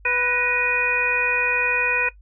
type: harmonic tone with a mistuned harmonic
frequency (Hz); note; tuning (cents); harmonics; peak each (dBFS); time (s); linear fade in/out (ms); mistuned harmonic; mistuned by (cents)
493.9; B4; 0; 1 / 2 / 3 / 4 / 5; -29 / -30 / -25 / -28 / -19; 0.05-2.09; 5; 4; -78
effects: noise-tail reverb RT60 0.1 s tail -18 dB re dry + added 50 Hz sine -45 dBFS peak until 2.21 s